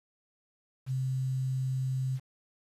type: tone with quantisation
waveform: sine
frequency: 130.81 Hz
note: C3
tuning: in tune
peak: -28 dBFS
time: 0.86-2.2 s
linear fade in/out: 50 ms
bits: 9
effects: resampled to 32000 Hz